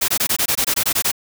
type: noise bursts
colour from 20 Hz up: white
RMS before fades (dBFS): -18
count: 12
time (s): 0.01-1.117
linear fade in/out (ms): 10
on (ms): 73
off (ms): 21
effects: none